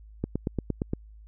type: click train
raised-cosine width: 3 ms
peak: -14 dBFS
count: 7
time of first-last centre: 0.24-0.934 s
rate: 8.64 Hz
effects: added 53 Hz sine -46 dBFS peak until 1.27 s